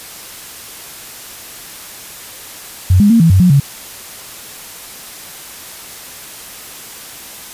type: tone with pitch steps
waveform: sine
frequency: 91.6 / 205 / 230.1 / 164.9 / 94.3 / 179.9 / 139.8 Hz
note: F#2 / G#3 / A#3 / E3 / F#2 / F#3 / C#3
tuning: -17 / -22 / -22 / +1 / +33 / -48 / +15 cents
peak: -5 dBFS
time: 2.9-3.6 s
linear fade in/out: 5 ms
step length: 100 ms
effects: white hiss -32 dBFS RMS until 7.53 s + resampled to 32000 Hz